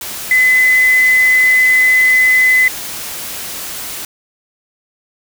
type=tone in noise; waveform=sine; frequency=2022 Hz; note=B6; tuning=40 cents sharp; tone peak=-7 dBFS; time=0.31-2.68 s; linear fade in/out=2 ms; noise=white; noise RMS=-25 dBFS; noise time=0.01-4.05 s; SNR=+15 dB; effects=none